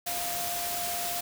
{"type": "tone in noise", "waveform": "sine", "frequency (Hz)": 700, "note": "F5", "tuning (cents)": 4, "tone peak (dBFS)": -35, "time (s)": [0.06, 1.21], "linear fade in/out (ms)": 10, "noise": "white", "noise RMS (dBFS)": -33, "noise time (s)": [0.06, 1.21], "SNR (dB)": -5, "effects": []}